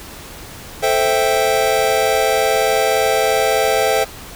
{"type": "chord", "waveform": "square", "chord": "A minor seventh", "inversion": "none", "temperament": "equal", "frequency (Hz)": [440, 523.3, 659.3, 784], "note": ["A4", "C5", "E5", "G5"], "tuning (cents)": [0, 0, 0, 0], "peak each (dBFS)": -20, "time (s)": [0.82, 4.05], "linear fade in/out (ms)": 20, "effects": ["pink hiss -35 dBFS RMS until 4.35 s"]}